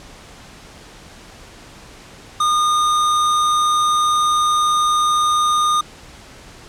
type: tone with sample-and-hold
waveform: sine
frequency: 1219 Hz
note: D#6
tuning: 36 cents flat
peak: -13 dBFS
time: 2.4-5.81 s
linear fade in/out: 5 ms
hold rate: 4900 Hz
effects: pink hiss -41 dBFS RMS until 6.68 s + low-pass 8000 Hz 12 dB/octave